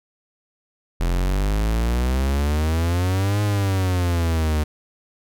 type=exponential two-way sweep; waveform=45% pulse; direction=up then down; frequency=42.02 to 104.6 to 75 Hz; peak=-18 dBFS; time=1-4.64 s; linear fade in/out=10 ms; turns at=3.42 s; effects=none